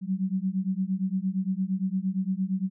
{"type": "beating tone pair", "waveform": "sine", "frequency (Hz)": [185, 193.7], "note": ["F#3", "G3"], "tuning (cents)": [0, -20], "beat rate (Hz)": 8.7, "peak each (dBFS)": -28, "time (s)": [0.01, 2.7], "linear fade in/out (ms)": 50, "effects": []}